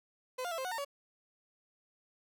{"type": "tone with pitch steps", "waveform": "30% pulse", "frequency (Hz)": [509, 706, 662, 525, 736, 912, 565], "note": ["C5", "F5", "E5", "C5", "F#5", "A#5", "C#5"], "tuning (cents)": [-48, 19, 7, 6, -9, -38, 33], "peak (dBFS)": -33, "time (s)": [0.38, 0.849], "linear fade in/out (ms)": 10, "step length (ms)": 67, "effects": []}